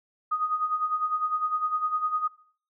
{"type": "tone with tremolo", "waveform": "sine", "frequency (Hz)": 1244.5, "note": "D#6", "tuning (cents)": 0, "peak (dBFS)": -22, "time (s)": [0.31, 2.28], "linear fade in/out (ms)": 10, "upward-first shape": "sine", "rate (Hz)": 9.9, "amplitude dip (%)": 70, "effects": ["noise-tail reverb RT60 0.5 s tail -19 dB re dry"]}